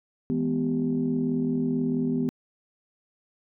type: tone cluster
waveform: sine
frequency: 163.7 / 209.9 / 248.2 / 390.2 Hz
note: E3 / G#3 / B3 / G4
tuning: -12 / +19 / +9 / -8 cents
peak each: -30 / -33 / -24 / -32 dBFS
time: 0.3-2.29 s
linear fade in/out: 0 ms
effects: tanh soft clip ceiling -14 dBFS